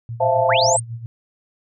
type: tone with tremolo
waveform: sine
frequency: 116 Hz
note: A#2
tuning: 8 cents flat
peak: -25 dBFS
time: 0.09-1.06 s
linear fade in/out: 0 ms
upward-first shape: sine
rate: 7.4 Hz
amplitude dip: 70%
type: chord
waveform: sine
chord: F major seventh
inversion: second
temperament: equal with one note detuned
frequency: 523.3 / 659.3 / 690 / 880 Hz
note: C5 / E5 / F5 / A5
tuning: 0 / 0 / -21 / 0 cents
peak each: -20 dBFS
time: 0.2-0.77 s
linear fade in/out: 10 ms
type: linear sweep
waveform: sine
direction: up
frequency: 753 to 8870 Hz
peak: -18 dBFS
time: 0.48-0.8 s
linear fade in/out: 10 ms
effects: none